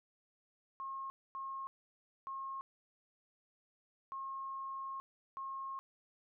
sine tone bursts at uneven times, 1078 Hz, C#6, 49 cents flat, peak -40 dBFS, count 5, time 0.8-1.1 / 1.35-1.67 / 2.27-2.61 / 4.12-5 / 5.37-5.79 s, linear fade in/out 0 ms, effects none

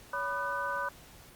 sine tone cluster, 563 / 987 / 1208 / 1507 Hz, C#5 / B5 / D6 / F#6, +27 / -1 / +48 / +31 cents, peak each -39 / -35 / -38 / -35 dBFS, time 0.13-0.89 s, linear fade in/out 5 ms, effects pink hiss -54 dBFS RMS until 1.35 s + Opus 48 kbps

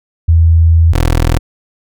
sine / 20% pulse tone pair in turn, 82.3 / 41.15 Hz, E2 / E1, -2 / -2 cents, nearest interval octave, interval 1200 cents, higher first, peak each -4 dBFS, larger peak neither, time 0.28-0.93 / 0.93-1.39 s, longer first, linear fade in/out 10 ms, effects none

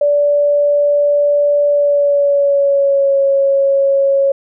sine tone with pitch glide, 580 to 550.9 Hz, D5 to C#5, -22 to -11 cents, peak -9 dBFS, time 0.01-4.32 s, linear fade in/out 5 ms, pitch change -89 cents, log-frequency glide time 1.68-3.18 s, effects none

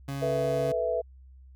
30% pulse tone, 138.5 Hz, C#3, 1 cent flat, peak -29 dBFS, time 0.08-0.72 s, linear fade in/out 5 ms
sine chord, A suspended second, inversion none, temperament equal, 440 / 493.9 / 659.3 Hz, A4 / B4 / E5, 0 / 0 / 0 cents, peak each -33 / -29 / -28 dBFS, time 0.21-1.02 s, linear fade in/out 20 ms
effects added 65 Hz sine -48 dBFS peak until 1.55 s

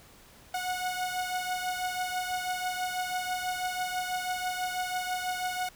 sawtooth beating tone pair, 730 / 736.1 Hz, F#5 / F#5, -24 / -9 cents, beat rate 6.1 Hz, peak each -28 / -32 dBFS, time 0.54-5.69 s, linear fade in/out 5 ms, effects pink hiss -55 dBFS RMS until 5.75 s

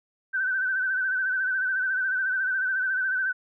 sine tone with vibrato, 1529 Hz, G6, 44 cents flat, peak -23 dBFS, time 0.33-3.33 s, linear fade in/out 20 ms, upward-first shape sine, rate 14 Hz, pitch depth 55 cents each way, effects none

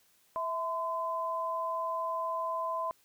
sine tone pair together, 653.9 / 1021 Hz, E5 / C6, -14 / -43 cents, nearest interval minor sixth, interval 771 cents, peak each -36 / -32 dBFS, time 0.36-2.91 s, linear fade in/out 0 ms, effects white hiss -67 dBFS RMS until 3.04 s

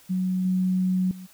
sine tone with level steps, 185 Hz, F#3, in tune, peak -22 / -20 / -37 dBFS, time 0.09-1.27 s, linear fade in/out 20 ms, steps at 0.45 / 1.11 s, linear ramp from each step 2 ms, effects white hiss -54 dBFS RMS until 1.33 s

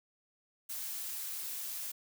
blue noise, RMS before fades -40 dBFS, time 0.69-1.92 s, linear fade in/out 10 ms, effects none

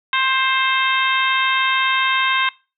harmonic tone, 527 Hz, C5, 12 cents sharp, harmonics 2 / 3 / 4 / 5 / 6 / 7, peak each -20 / -22 / -23 / -24 / -25 / -25 dBFS, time 0.13-2.49 s, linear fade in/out 2 ms, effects noise-tail reverb RT60 0.3 s tail -21 dB re dry

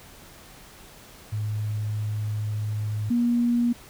sine tone pair in turn, 106.3 / 238.6 Hz, G#2 / A#3, +41 / +41 cents, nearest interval octave + major second, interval 1400 cents, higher second, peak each -25 / -19 dBFS, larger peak second, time 1.32-3.1 / 3.1-3.73 s, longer first, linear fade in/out 10 ms, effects pink hiss -48 dBFS RMS until 3.89 s

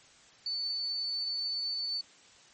sine tone, 4496 Hz, C#8, 24 cents sharp, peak -31 dBFS, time 0.46-2.01 s, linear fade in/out 2 ms, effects white hiss -58 dBFS RMS until 2.53 s + MP3 32 kbps

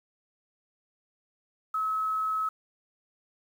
sine tone with quantisation, 1288 Hz, E6, 41 cents flat, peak -26 dBFS, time 1.74-2.49 s, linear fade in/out 5 ms, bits 9, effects none

